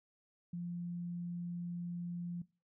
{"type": "tone", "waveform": "sine", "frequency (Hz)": 173.9, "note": "F3", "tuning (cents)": -7, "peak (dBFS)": -38, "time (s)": [0.53, 2.42], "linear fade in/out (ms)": 5, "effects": ["noise-tail reverb RT60 0.3 s tail -20 dB re dry"]}